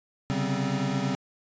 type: tone cluster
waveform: square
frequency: 133.1 / 142.2 / 192.3 / 254.3 / 267.7 Hz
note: C3 / C#3 / G3 / C4 / C4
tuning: +30 / +45 / -33 / -49 / +40 cents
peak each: -33 / -33 / -31 / -34 / -34 dBFS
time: 0.3-1.15 s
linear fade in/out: 0 ms
effects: resampled to 16000 Hz